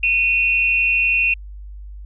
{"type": "tone pair together", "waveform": "sine", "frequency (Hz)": [2489, 2721], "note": ["D#7", "F7"], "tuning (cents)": [0, -46], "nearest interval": "major second", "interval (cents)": 154, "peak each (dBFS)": -17, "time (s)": [0.03, 1.34], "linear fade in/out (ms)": 5, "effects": ["added 50 Hz sine -32 dBFS peak until 2.05 s"]}